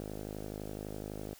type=tone with low-pass filter; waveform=5% pulse; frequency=51.91 Hz; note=G#1; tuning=in tune; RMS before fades=-42 dBFS; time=0-1.34 s; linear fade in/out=0 ms; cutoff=670 Hz; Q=0.83; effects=white hiss -57 dBFS RMS until 1.39 s